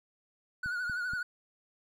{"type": "tone with vibrato", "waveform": "triangle", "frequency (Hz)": 1460, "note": "F#6", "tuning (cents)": -24, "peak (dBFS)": -30, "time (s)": [0.63, 1.23], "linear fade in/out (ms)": 5, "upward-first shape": "triangle", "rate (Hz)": 12, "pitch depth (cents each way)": 70}
{"type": "click train", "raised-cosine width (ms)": 5, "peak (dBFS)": -32, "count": 3, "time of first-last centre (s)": [0.66, 1.135], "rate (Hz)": 4.21}
{"effects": []}